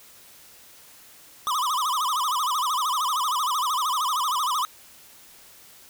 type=tone with vibrato; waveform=square; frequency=1118 Hz; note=C#6; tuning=14 cents sharp; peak=-23 dBFS; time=1.47-4.65 s; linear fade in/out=0 ms; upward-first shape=sine; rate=13 Hz; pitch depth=230 cents each way; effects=white hiss -50 dBFS RMS until 5.89 s